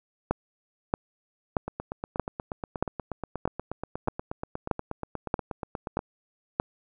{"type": "two click trains", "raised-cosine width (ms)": 1, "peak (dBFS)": [-18, -9], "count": [37, 11], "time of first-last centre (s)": [[1.68, 5.991], [0.31, 6.599]], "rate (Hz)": [8.35, 1.59], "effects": []}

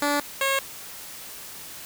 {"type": "tone pair in turn", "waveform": "10% pulse", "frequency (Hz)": [289.3, 543.8], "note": ["D4", "C#5"], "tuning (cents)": [-26, -33], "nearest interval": "major seventh", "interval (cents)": 1093, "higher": "second", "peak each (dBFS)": -13, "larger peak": "neither", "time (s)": [[0.02, 0.2], [0.41, 0.59]], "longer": "neither", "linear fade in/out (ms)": 2, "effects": ["white hiss -40 dBFS RMS until 1.85 s"]}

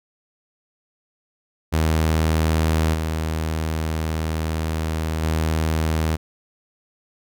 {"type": "tone with level steps", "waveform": "sawtooth", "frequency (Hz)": 79.5, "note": "D#2", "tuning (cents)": 38, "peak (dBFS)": [-13, -18, -15], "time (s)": [1.72, 6.17], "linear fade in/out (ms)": 20, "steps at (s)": [2.93, 5.22], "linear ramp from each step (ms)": 20, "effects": []}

